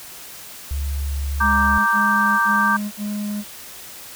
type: tone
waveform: sine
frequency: 70.2 Hz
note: C#2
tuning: 22 cents sharp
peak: -21 dBFS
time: 0.71-1.78 s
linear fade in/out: 0 ms
type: chord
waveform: sine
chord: G minor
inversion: first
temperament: equal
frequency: 932.3 / 1174.7 / 1568 Hz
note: Bb5 / D6 / G6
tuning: 0 / 0 / 0 cents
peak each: -22 / -19 / -18 dBFS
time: 1.4-2.77 s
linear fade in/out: 10 ms
type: tone bursts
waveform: triangle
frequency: 207.7 Hz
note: G#3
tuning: in tune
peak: -21 dBFS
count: 4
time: 1.4-3.442 s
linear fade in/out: 50 ms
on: 470 ms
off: 54 ms
effects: white hiss -38 dBFS RMS until 4.15 s